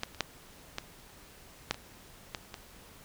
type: clicks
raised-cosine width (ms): 0.2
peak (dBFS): -14 / -30 / -10 / -16 / -10 / -25 / -17 / -23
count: 8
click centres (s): 0.034 / 0.147 / 0.207 / 0.784 / 1.71 / 1.744 / 2.348 / 2.542
effects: pink hiss -54 dBFS RMS until 3.04 s